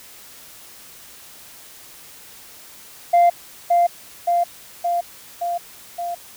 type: tone with echo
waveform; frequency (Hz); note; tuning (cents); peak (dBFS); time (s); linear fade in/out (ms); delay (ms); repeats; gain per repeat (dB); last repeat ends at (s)
sine; 695; F5; -9; -8; 3.13-3.3; 10; 570; 5; -3; 6.15
effects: tanh soft clip ceiling -9 dBFS + white hiss -43 dBFS RMS until 6.36 s